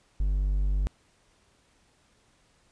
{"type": "tone", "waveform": "triangle", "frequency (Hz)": 48.91, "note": "G1", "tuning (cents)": -3, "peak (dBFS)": -21, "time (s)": [0.2, 0.87], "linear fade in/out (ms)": 0, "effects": ["pink hiss -65 dBFS RMS until 2.71 s", "resampled to 22050 Hz"]}